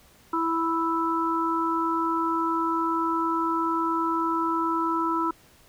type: harmonic tone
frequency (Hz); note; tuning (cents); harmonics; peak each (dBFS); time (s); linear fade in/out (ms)
329.3; E4; -2; 1 / 3 / 4; -27 / -27 / -27; 0.33-5.31; 5
effects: pink hiss -56 dBFS RMS until 5.68 s